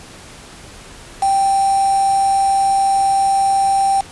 sine tone with quantisation, 784 Hz, G5, in tune, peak -12 dBFS, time 1.22-4.01 s, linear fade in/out 5 ms, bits 4, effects pink hiss -38 dBFS RMS until 4.11 s + resampled to 24000 Hz

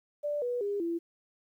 sine tone with pitch steps, 587.3 / 488.2 / 405.8 / 337.3 Hz, D5 / B4 / G#4 / E4, 0 / -20 / -40 / +40 cents, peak -29 dBFS, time 0.23-0.99 s, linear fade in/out 20 ms, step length 190 ms, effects 11-bit

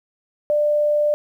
sine tone, 594 Hz, D5, 20 cents sharp, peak -15 dBFS, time 0.5-1.14 s, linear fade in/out 0 ms, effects 9-bit

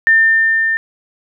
sine tone with level ramp, 1800 Hz, A6, 39 cents sharp, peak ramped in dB -6 to -13 dBFS, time 0.07-0.77 s, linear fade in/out 0 ms, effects none

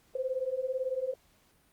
sine beating tone pair, 507 / 525 Hz, B4 / C5, +45 / +6 cents, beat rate 18 Hz, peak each -34 / -32 dBFS, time 0.15-1.14 s, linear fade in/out 5 ms, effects pink hiss -66 dBFS RMS until 1.72 s + Opus 48 kbps

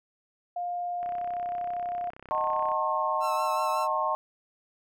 sine tone, 706 Hz, F5, 19 cents sharp, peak -29 dBFS, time 0.56-2.1 s, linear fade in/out 5 ms
click train, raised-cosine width 0.5 ms, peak -30 dBFS, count 56, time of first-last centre 1.03-2.717 s, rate 32.6 Hz
sine chord, D# diminished seventh, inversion none, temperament just, 622.3 / 746.7 / 896 / 1075.3 Hz, D#5 / F#5 / A5 / C6, 0 / +16 / +31 / +47 cents, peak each -31 / -34 / -30 / -28 dBFS, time 2.31-4.15 s, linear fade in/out 0 ms
sawtooth tone with vibrato, 1325 Hz, E6, 9 cents sharp, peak -32 dBFS, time 3.2-3.88 s, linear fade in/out 50 ms, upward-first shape sine, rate 5.4 Hz, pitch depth 26 cents each way
effects none

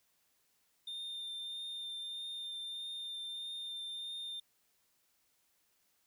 triangle tone with vibrato, 3613 Hz, A7, 45 cents sharp, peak -39 dBFS, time 0.87-4.4 s, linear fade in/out 5 ms, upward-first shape triangle, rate 1.6 Hz, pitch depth 16 cents each way, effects white hiss -75 dBFS RMS until 6.06 s

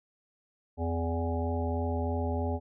harmonic tone with a mistuned harmonic, 83.1 Hz, E2, 15 cents sharp, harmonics 1 / 3 / 5 / 7 / 9 / 10, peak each -30 / -35 / -37 / -38 / -40 / -40 dBFS, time 0.77-2.6 s, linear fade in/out 50 ms, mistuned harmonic 3, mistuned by +22 cents, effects none

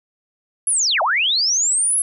sine linear two-way sweep, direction down then up, 11000 to 590 to 11000 Hz, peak -15 dBFS, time 0.67-2.02 s, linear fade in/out 2 ms, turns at 1.02 s, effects none

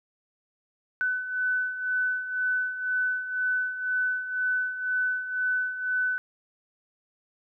sine beating tone pair, 1502 / 1504 Hz, F#6 / F#6, +26 / +28 cents, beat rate 2 Hz, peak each -32 / -26 dBFS, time 1.01-6.18 s, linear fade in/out 0 ms, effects none

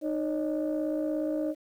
sine tone cluster, 307.7 / 556 / 613 Hz, D#4 / C#5 / D#5, -19 / +5 / -26 cents, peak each -28 / -33 / -33 dBFS, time 0.01-1.55 s, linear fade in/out 50 ms, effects tanh soft clip ceiling -21 dBFS + 10-bit

